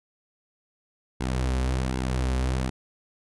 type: tone with flanger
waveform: sawtooth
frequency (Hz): 64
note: C2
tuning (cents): -38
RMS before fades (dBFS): -26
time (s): 1.2-2.7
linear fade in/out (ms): 10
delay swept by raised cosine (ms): 1.6 to 6.4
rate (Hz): 1.3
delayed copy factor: -0.55
effects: resampled to 24000 Hz